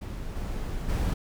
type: noise with level steps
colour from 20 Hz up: brown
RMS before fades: -35 / -32 / -26 dBFS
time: 0.01-1.14 s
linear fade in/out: 10 ms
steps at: 0.35 / 0.88 s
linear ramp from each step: 20 ms
effects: none